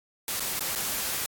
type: noise with dropouts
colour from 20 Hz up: white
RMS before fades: -30 dBFS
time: 0.28-1.26 s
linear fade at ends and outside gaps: 1 ms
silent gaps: 0.397-0.404 / 0.594-0.607 / 0.752-0.758 s
effects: AAC 64 kbps